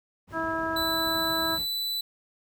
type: noise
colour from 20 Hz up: brown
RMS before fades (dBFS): -39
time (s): 0.27-1.67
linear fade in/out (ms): 50
type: harmonic tone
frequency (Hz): 325.3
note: E4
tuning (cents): -23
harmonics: 1 / 2 / 3 / 4 / 5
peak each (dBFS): -33 / -33 / -33 / -33 / -33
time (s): 0.32-1.59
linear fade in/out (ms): 50
type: tone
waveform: 45% pulse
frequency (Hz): 3981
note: B7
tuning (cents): +13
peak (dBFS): -28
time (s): 0.76-2.01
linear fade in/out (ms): 5
effects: high-pass 80 Hz 12 dB/octave